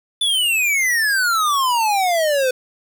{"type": "exponential sweep", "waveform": "square", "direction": "down", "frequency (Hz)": [3520, 500], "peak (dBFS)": -16, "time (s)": [0.21, 2.51], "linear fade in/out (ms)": 5, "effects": ["7-bit"]}